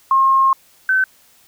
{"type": "tone pair in turn", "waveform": "sine", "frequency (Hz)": [1072, 1530.1], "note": ["C6", "G6"], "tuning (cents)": [42, -42], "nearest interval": "tritone", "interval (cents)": 616, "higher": "second", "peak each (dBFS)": [-10, -12], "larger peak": "first", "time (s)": [[0.11, 0.53], [0.89, 1.04]], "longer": "first", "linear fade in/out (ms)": 2, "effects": ["white hiss -52 dBFS RMS until 1.47 s"]}